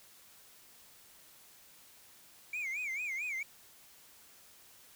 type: tone with vibrato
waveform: sine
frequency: 2281 Hz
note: C#7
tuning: 49 cents sharp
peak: -32 dBFS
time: 2.53-3.43 s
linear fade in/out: 5 ms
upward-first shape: sine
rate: 4.5 Hz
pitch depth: 170 cents each way
effects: tanh soft clip ceiling -34 dBFS + white hiss -59 dBFS RMS until 4.95 s